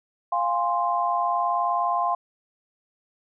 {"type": "chord", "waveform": "sine", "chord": "F minor", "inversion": "none", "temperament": "equal with one note detuned", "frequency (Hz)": [698.5, 817.8, 1046.5], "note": ["F5", "Ab5", "C6"], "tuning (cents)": [0, -27, 0], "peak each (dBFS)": [-25, -28, -24], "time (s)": [0.32, 2.15], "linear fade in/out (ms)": 5, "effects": []}